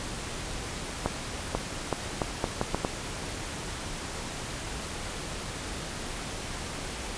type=accelerating click train; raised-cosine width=1 ms; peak=-11 dBFS; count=8; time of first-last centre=1.06-2.849 s; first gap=490 ms; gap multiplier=0.77; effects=pink hiss -36 dBFS RMS until 7.17 s + resampled to 22050 Hz